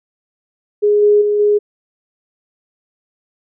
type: tone with level steps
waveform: sine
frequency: 415.3 Hz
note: G#4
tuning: in tune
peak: -9 / -7 / -12 / -9 dBFS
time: 0.82-1.59 s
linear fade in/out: 20 ms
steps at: 1.02 / 1.21 / 1.39 s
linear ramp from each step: 10 ms
effects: none